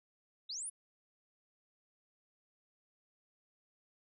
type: linear sweep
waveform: sine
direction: up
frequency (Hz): 3608 to 10460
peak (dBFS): -39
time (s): 0.49-0.7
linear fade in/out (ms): 10
effects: none